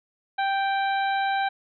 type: harmonic tone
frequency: 784 Hz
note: G5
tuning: in tune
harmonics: 1 / 2 / 3 / 4 / 5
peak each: -23 / -29 / -36 / -41 / -37 dBFS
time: 0.38-1.49 s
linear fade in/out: 10 ms
effects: none